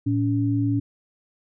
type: tone pair together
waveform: sine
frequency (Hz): 112.5 / 283.3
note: A2 / C#4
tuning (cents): +39 / +38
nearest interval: octave + major third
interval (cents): 1599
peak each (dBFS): -22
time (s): 0.06-0.8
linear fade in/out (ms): 10
effects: none